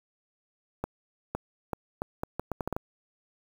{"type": "accelerating click train", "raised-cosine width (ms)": 1, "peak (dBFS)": -16, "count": 11, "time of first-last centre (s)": [0.84, 2.765], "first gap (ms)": 510, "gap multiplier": 0.75, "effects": ["7-bit"]}